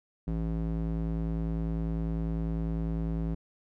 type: tone with band-pass filter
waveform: square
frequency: 55 Hz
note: A1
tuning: in tune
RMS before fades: -31 dBFS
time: 0.27-3.35 s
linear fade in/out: 10 ms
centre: 180 Hz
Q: 1.1
effects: none